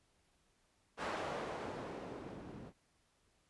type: noise with low-pass filter sweep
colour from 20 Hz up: blue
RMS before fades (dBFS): -44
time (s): 0.97-2.73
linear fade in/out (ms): 50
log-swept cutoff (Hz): 920 to 230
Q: 0.86
effects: pink hiss -75 dBFS RMS until 3.49 s + resampled to 24000 Hz